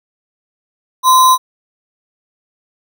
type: tone with sample-and-hold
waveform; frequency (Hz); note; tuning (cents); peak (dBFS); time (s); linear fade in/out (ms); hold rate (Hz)
sine; 1031; C6; -26; -5; 1.03-1.38; 50; 4900
effects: none